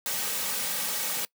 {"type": "noise with comb filter", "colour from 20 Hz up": "white", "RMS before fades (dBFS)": -30, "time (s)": [0.06, 1.25], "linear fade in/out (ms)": 0, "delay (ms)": 2.9, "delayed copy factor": -0.6, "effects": ["noise-tail reverb RT60 0.1 s tail -23 dB re dry", "high-pass 200 Hz 12 dB/octave"]}